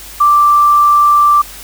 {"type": "tone", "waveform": "sine", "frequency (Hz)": 1174.7, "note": "D6", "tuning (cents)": 0, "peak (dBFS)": -5, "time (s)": [0.2, 1.42], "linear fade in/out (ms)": 10, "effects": ["added 50 Hz sine -37 dBFS peak until 1.63 s", "white hiss -32 dBFS RMS until 1.63 s"]}